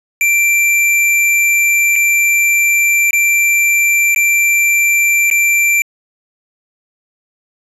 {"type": "tone with dropouts", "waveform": "square", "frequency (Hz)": 2353, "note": "D7", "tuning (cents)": 3, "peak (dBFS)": -10, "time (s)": [0.21, 5.82], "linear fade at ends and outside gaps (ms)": 1, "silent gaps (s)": [[1.957, 1.961], [3.108, 3.131], [4.147, 4.161], [5.301, 5.312]], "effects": ["resampled to 32000 Hz"]}